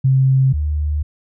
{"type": "tone pair in turn", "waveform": "sine", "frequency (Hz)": [132.8, 74.81], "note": ["C3", "D2"], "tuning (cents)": [26, 33], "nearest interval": "minor seventh", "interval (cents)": 993, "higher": "first", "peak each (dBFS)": [-10, -16], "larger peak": "first", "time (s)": [[0.04, 0.53], [0.53, 1.03]], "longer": "second", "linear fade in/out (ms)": 10, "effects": []}